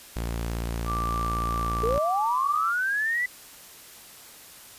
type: tone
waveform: sawtooth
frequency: 57.5 Hz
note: A#1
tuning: 23 cents flat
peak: -24 dBFS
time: 0.16-1.98 s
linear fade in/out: 0 ms
type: tone with pitch glide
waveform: sine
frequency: 1174.7 to 1167.9 Hz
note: D6 to D6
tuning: 0 to -10 cents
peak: -27 dBFS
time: 0.85-2.74 s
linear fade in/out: 50 ms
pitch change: -10 cents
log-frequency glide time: 1.36-2.26 s
type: linear sweep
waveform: sine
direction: up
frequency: 424.5 to 2000 Hz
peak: -23 dBFS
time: 1.83-3.26 s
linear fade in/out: 5 ms
effects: white hiss -47 dBFS RMS until 4.78 s + resampled to 32000 Hz